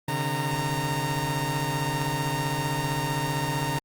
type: tone cluster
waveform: sawtooth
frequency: 135.1 / 150.6 / 924 Hz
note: C#3 / D3 / A#5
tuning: -44 / +44 / -16 cents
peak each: -26 dBFS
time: 0.08-3.79 s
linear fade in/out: 5 ms
effects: Opus 32 kbps